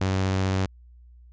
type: tone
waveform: sawtooth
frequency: 95 Hz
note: F#2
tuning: 46 cents sharp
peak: -18 dBFS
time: 0.01-0.66 s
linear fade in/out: 5 ms
effects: added 60 Hz sine -47 dBFS peak until 1.32 s + resampled to 16000 Hz